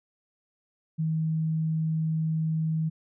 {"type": "tone", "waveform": "sine", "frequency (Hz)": 159.2, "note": "D#3", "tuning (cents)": 40, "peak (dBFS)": -24, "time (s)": [0.98, 2.9], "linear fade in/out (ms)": 20, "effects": []}